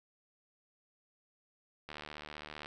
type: click train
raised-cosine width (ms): 0.3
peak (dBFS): -28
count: 59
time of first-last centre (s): 1.89-2.659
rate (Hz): 75.4
effects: none